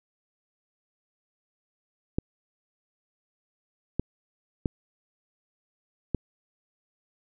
clicks, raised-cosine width 3 ms, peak -12 dBFS, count 4, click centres 2.185 / 3.996 / 4.658 / 6.147 s, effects none

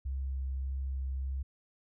sine tone with vibrato, 66.6 Hz, C2, 31 cents sharp, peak -32 dBFS, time 0.05-1.43 s, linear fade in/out 10 ms, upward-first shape sine, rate 1.7 Hz, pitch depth 10 cents each way, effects none

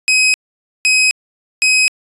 sawtooth tone bursts, 2531 Hz, D#7, 29 cents sharp, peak -6 dBFS, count 3, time 0.08-1.88 s, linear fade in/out 0 ms, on 260 ms, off 510 ms, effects resampled to 24000 Hz

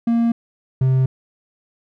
triangle tone pair in turn, 232.6 / 130.79 Hz, A#3 / C3, -4 / 0 cents, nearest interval minor seventh, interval 996 cents, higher first, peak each -12 / -11 dBFS, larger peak second, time 0.07-0.32 / 0.81-1.06 s, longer neither, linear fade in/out 5 ms, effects none

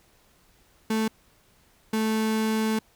35% pulse tone pair in turn, 220 / 219.2 Hz, A3 / A3, 0 / -6 cents, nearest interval unison, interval 6 cents, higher first, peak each -21 dBFS, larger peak neither, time 0.9-1.08 / 1.93-2.79 s, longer second, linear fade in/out 5 ms, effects pink hiss -61 dBFS RMS until 2.95 s

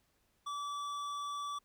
sine tone with hard clipping, 1154 Hz, D6, 31 cents flat, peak -39 dBFS, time 0.46-1.59 s, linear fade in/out 10 ms, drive 12 dB, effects pink hiss -75 dBFS RMS until 1.64 s

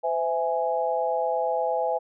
sine chord, C augmented, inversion none, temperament equal with one note detuned, 510.7 / 659.3 / 830.6 Hz, C5 / E5 / G#5, -42 / 0 / 0 cents, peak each -27 dBFS, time 0.03-1.99 s, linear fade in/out 20 ms, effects none

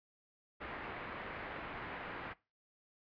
white low-pass noise, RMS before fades -45 dBFS, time 0.6-2.34 s, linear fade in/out 20 ms, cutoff 2100 Hz, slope 24 dB/octave, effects noise-tail reverb RT60 0.3 s tail -22 dB re dry + resampled to 11025 Hz

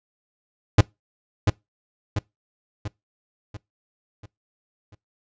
45% pulse tone with echo, 103.3 Hz, G#2, 9 cents flat, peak -9 dBFS, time 0.78-0.81 s, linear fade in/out 5 ms, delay 690 ms, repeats 6, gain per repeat -6 dB, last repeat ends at 4.95 s, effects noise-tail reverb RT60 0.2 s tail -24 dB re dry + resampled to 16000 Hz

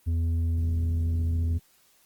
triangle tone with tanh clipping, 83.1 Hz, E2, 15 cents sharp, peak -24 dBFS, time 0.06-1.59 s, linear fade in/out 20 ms, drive 10 dB, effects white hiss -62 dBFS RMS until 2.05 s + Opus 24 kbps

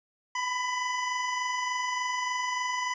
25% pulse tone pair together, 976.6 / 1000 Hz, B5 / B5, -20 / +21 cents, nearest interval unison, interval 41 cents, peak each -34 / -25 dBFS, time 0.35-2.94 s, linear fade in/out 5 ms, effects resampled to 16000 Hz

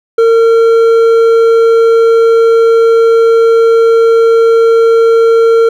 triangle tone with hard clipping, 456.7 Hz, A#4, 36 cents flat, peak -5 dBFS, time 0.18-5.69 s, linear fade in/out 5 ms, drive 9 dB, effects none

